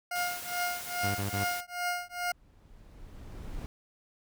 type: tone with tremolo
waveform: 20% pulse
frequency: 710 Hz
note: F5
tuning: 28 cents sharp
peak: -23 dBFS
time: 0.11-2.32 s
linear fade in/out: 5 ms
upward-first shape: triangle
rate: 2.4 Hz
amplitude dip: 100%
type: noise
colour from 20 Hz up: white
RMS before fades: -41 dBFS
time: 0.15-1.61 s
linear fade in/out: 10 ms
type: tone bursts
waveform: sawtooth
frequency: 99.3 Hz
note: G2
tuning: 23 cents sharp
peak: -27 dBFS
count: 3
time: 1.03-1.446 s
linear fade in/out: 10 ms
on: 120 ms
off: 28 ms
type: noise with exponential growth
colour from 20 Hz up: brown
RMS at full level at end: -37 dBFS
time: 1.45-3.66 s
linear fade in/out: 0 ms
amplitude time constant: 480 ms
effects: none